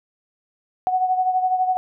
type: beating tone pair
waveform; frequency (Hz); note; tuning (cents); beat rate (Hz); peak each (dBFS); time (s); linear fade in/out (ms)
sine; 740 / 752; F#5 / F#5; 0 / +28; 12; -18 / -25; 0.87-1.77; 0
effects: none